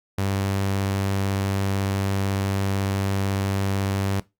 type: tone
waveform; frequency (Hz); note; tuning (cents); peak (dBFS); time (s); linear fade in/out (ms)
sawtooth; 98; G2; 0; -18; 0.18-4.2; 5
effects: noise-tail reverb RT60 0.2 s tail -18 dB re dry + Opus 48 kbps